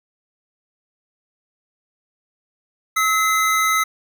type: tone pair together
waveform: square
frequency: 1291.4 / 2050 Hz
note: E6 / C7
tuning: -36 / -36 cents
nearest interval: minor sixth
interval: 800 cents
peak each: -18 / -21 dBFS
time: 2.96-3.84 s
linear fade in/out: 10 ms
effects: none